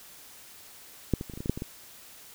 clicks, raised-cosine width 3 ms, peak -10 / -21 / -27 / -27 / -26 / -23 / -20 / -11 / -22 / -20 dBFS, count 10, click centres 1.137 / 1.211 / 1.298 / 1.337 / 1.375 / 1.405 / 1.459 / 1.496 / 1.575 / 1.621 s, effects white hiss -50 dBFS RMS until 2.34 s

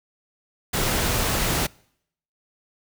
pink noise, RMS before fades -23 dBFS, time 0.73-1.67 s, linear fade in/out 10 ms, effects noise-tail reverb RT60 0.7 s tail -25 dB re dry

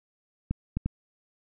clicks, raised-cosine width 5 ms, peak -15 dBFS, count 3, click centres 0.51 / 0.77 / 0.86 s, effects none

